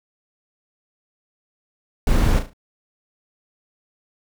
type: noise with echo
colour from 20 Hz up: brown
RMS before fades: -17 dBFS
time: 2.07-2.39 s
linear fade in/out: 2 ms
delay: 36 ms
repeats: 4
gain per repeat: -8 dB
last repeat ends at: 2.534 s
effects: none